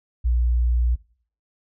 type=tone; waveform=sine; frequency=60 Hz; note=B1; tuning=49 cents flat; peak=-16 dBFS; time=0.24-0.96 s; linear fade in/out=20 ms; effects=noise-tail reverb RT60 0.5 s tail -21 dB re dry + tanh soft clip ceiling -12 dBFS